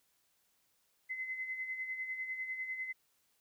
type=tone with tremolo; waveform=sine; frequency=2046 Hz; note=C7; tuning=39 cents flat; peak=-35 dBFS; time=1.09-2.93 s; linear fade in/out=20 ms; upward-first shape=sine; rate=10 Hz; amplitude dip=55%; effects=white hiss -75 dBFS RMS until 3.4 s